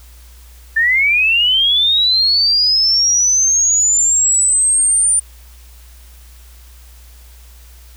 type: linear sweep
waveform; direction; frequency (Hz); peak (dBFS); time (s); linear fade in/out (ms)
sine; up; 1760 to 9230; -10; 0.76-5.2; 10
effects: added 60 Hz sine -38 dBFS peak until 7.96 s + white hiss -47 dBFS RMS until 7.96 s